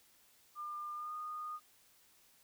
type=tone with pitch glide; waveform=sine; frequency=1201 to 1228.4 Hz; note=D6 to D#6; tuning=+38 to -23 cents; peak=-40 dBFS; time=0.55-1.6 s; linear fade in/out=50 ms; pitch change=+39 cents; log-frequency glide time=0.95-1.13 s; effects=white hiss -67 dBFS RMS until 2.43 s